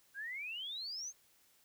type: exponential sweep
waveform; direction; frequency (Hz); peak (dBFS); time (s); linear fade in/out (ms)
sine; up; 1553 to 6550; -40; 0.14-1.13; 50
effects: white hiss -69 dBFS RMS until 1.64 s